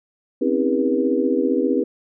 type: tone cluster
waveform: sine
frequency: 258 / 273.3 / 320.2 / 401.1 / 482.9 Hz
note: C4 / C#4 / D#4 / G4 / B4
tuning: -24 / -24 / +50 / +40 / -39 cents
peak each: -23 dBFS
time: 0.41-1.84 s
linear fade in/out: 10 ms
effects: none